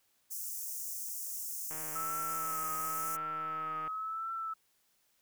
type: high-pass noise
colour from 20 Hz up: white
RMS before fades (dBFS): -40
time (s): 0.3-3.17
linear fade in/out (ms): 20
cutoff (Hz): 5800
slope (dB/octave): 48
type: click train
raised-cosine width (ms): 0.5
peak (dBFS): -32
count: 339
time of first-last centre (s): 1.71-3.877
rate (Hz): 156
type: tone with vibrato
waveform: sine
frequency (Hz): 1300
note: E6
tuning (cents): -24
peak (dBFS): -35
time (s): 1.95-4.54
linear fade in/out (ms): 10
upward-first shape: triangle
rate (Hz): 0.95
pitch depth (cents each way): 58
effects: white hiss -73 dBFS RMS until 5.21 s